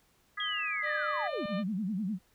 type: chord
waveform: sine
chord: G# minor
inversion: second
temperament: equal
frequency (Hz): 1244.5 / 1661.2 / 1975.5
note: D#6 / G#6 / B6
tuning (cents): 0 / 0 / 0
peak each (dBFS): -38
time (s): 0.37-1.28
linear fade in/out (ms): 10
type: linear sweep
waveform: sine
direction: down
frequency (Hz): 3297 to 172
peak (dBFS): -33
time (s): 0.4-1.46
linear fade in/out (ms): 2
type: harmonic tone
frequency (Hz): 600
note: D5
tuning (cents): +37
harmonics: 1 / 2 / 3 / 4 / 5 / 6 / 7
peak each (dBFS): -36 / -42 / -46 / -48 / -50 / -52 / -53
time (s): 0.82-1.64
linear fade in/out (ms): 50
type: tone with vibrato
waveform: sine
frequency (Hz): 200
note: G3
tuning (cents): +35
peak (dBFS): -30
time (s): 1.48-2.19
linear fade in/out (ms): 50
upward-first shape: sine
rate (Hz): 9.9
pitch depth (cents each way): 200
effects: pink hiss -68 dBFS RMS until 2.34 s